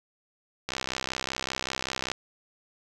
click train, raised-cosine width 0.2 ms, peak -12 dBFS, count 94, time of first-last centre 0.69-2.116 s, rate 65.2 Hz, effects none

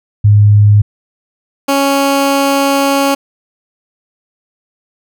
sine / 15% pulse tone pair in turn, 103.83 / 277.2 Hz, G#2 / C#4, 0 / 0 cents, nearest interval octave + perfect fourth, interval 1700 cents, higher second, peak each -3 dBFS, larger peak neither, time 0.24-0.82 / 1.68-3.15 s, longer second, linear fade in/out 10 ms, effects none

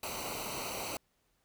pink noise with comb filter, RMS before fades -39 dBFS, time 0.03-0.97 s, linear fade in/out 2 ms, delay 0.58 ms, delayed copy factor -0.8, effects pink hiss -75 dBFS RMS until 1.44 s

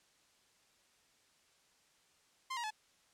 sawtooth tone with pitch steps, 1046.5 / 948.6 / 859.9 Hz, C6 / A#5 / A5, 0 / +30 / -40 cents, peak -34 dBFS, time 2.5-2.707 s, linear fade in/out 10 ms, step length 69 ms, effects white hiss -70 dBFS RMS until 3.13 s + low-pass 8000 Hz 12 dB/octave

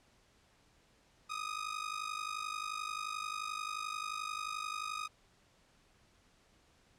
sawtooth ring-modulated tone, 1244.5 Hz, D#6, in tune, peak -31 dBFS, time 1.29-5.08 s, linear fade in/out 20 ms, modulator 25.7 Hz, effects pink hiss -68 dBFS RMS until 6.98 s + low-pass 8000 Hz 12 dB/octave

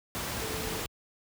sine tone in noise, 440 Hz, A4, in tune, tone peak -39 dBFS, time 0.42-0.8 s, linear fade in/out 0 ms, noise pink, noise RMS -34 dBFS, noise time 0.15-0.86 s, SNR -8 dB, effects high-pass 60 Hz 12 dB/octave

